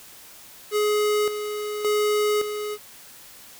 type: tone with tremolo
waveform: square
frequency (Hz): 420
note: G#4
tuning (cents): +19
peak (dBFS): -20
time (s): 0.71-2.78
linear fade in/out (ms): 50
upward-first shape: square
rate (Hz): 0.88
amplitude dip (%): 60
effects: white hiss -46 dBFS RMS until 3.59 s